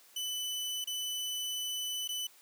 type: tone with dropouts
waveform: sawtooth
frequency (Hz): 2996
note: F#7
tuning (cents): +21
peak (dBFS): -31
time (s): 0.16-2.27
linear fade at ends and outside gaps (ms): 5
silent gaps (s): 0.843-0.872 / 2.077-2.089
effects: white hiss -60 dBFS RMS until 2.41 s + high-pass 300 Hz 12 dB/octave